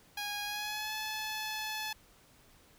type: tone with pitch glide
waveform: 10% pulse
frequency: 823 to 862.4 Hz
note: G#5 to A5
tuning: -16 to -35 cents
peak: -27 dBFS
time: 0.17-1.93 s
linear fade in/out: 5 ms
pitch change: +81 cents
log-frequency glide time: 0.45-0.93 s
effects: pink hiss -62 dBFS RMS until 2.78 s